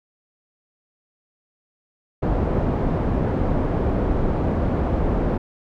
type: low-pass noise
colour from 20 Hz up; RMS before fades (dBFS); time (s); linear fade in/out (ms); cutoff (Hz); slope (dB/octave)
pink; -21; 2.22-5.38; 10; 670; 12
effects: none